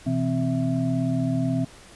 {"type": "tone cluster", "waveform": "sine", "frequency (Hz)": [126.3, 164.9, 260.8, 660], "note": ["B2", "E3", "C4", "E5"], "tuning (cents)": [39, 1, -5, 2], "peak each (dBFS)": [-26, -28, -24, -33], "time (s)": [0.06, 1.65], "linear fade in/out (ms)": 10, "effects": ["pink hiss -48 dBFS RMS until 1.95 s", "resampled to 24000 Hz"]}